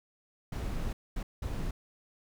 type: noise bursts at uneven times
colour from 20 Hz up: brown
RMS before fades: -34 dBFS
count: 3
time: 0.52-0.93 / 1.16-1.23 / 1.42-1.71 s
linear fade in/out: 5 ms
effects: none